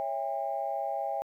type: chord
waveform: sine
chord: C# diminished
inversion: none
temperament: equal with one note detuned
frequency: 554.4 / 659.3 / 803.7 Hz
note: C#5 / E5 / G5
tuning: 0 / 0 / +43 cents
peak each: -36 / -34 / -32 dBFS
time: 0-1.22 s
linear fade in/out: 0 ms
effects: tanh soft clip ceiling -20 dBFS + 11-bit